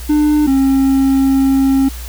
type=tone pair in turn; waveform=triangle; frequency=299.7 / 269.6 Hz; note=D4 / C#4; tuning=+35 / -48 cents; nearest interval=major second; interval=183 cents; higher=first; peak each=-7 dBFS; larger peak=neither; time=0.09-0.47 / 0.47-1.89 s; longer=second; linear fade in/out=10 ms; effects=added 60 Hz sine -25 dBFS peak until 2.08 s + white hiss -34 dBFS RMS until 2.08 s